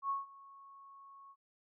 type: tone with ADSR envelope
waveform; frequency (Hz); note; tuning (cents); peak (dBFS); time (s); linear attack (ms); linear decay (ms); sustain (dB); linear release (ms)
sine; 1102; C#6; -11; -31; 0.02-1.36; 77; 160; -22; 53
effects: none